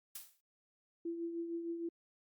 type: noise with exponential decay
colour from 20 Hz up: blue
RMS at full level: -42 dBFS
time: 0.15-0.41 s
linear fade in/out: 5 ms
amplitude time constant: 56 ms
type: tone with tremolo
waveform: sine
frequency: 336.8 Hz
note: E4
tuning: 37 cents sharp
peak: -35 dBFS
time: 1.05-1.89 s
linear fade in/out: 5 ms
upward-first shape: triangle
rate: 6.5 Hz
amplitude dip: 55%
effects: Opus 48 kbps